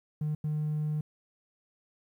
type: tone bursts at uneven times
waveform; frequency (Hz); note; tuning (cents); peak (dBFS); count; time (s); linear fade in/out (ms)
triangle; 151.9; D#3; -41; -25; 2; 0.21-0.35 / 0.44-1.01; 5
effects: tanh soft clip ceiling -24 dBFS + 11-bit